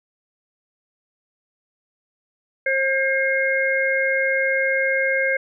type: harmonic tone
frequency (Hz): 535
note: C5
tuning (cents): +38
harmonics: 1 / 3 / 4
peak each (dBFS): -22 / -22 / -22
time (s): 2.66-5.37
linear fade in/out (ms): 5
effects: none